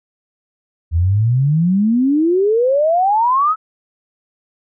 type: exponential sweep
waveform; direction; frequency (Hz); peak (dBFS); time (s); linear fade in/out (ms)
sine; up; 78.8 to 1318.5; -11; 0.91-3.56; 50
effects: none